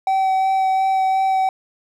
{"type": "tone with vibrato", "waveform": "triangle", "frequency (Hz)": 765, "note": "G5", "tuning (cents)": -42, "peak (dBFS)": -13, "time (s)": [0.07, 1.49], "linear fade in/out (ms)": 2, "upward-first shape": "sine", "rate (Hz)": 2.8, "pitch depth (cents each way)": 10, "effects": []}